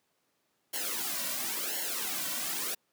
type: noise with flanger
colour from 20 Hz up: white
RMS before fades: -34 dBFS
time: 0.73-2.75 s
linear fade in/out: 10 ms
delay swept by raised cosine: 0.81 to 2.41 ms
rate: 0.95 Hz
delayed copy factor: -0.85
effects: pink hiss -75 dBFS RMS until 2.92 s + high-pass 200 Hz 12 dB/octave